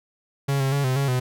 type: tone with pitch steps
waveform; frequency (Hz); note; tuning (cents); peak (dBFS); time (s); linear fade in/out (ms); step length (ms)
45% pulse; 139.1 / 134.9 / 141 / 129.3 / 139 / 126.5; C#3 / C#3 / C#3 / C3 / C#3 / B2; +6 / -47 / +30 / -20 / +5 / +42; -20; 0.48-1.2; 10; 120
effects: none